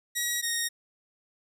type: tone pair in turn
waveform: 10% pulse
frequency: 1911 / 1864.1 Hz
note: A#6 / A#6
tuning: +43 / -1 cents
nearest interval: unison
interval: 44 cents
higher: first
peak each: -18 / -18 dBFS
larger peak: neither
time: 0.15-0.42 / 0.42-0.69 s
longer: neither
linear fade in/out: 20 ms
effects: none